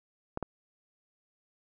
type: clicks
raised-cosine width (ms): 1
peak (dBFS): -19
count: 2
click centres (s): 0.374 / 0.427
effects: none